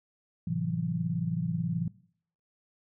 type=chord; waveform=sine; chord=F# half-diminished seventh; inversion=first; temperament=just; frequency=111 / 133.2 / 166.5 / 185 Hz; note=A2 / C3 / E3 / F#3; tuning=+16 / +31 / +18 / 0 cents; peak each=-36 / -36 / -30 / -36 dBFS; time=0.47-1.88 s; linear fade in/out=5 ms; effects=noise-tail reverb RT60 0.6 s tail -21 dB re dry